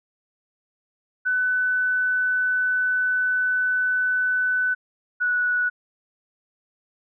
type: tone pair in turn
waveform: sine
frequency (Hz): 1500 / 1473.4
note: F#6 / F#6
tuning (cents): +23 / -8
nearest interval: unison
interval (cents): 31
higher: first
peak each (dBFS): -19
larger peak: neither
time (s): 1.25-4.75 / 5.2-5.7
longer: first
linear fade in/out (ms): 20
effects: none